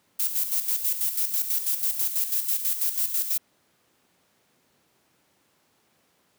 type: noise with tremolo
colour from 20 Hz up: violet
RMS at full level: -24 dBFS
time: 0.19-3.38 s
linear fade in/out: 10 ms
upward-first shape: square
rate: 6.1 Hz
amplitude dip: 60%
effects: pink hiss -66 dBFS RMS until 6.38 s + high-pass 150 Hz 12 dB/octave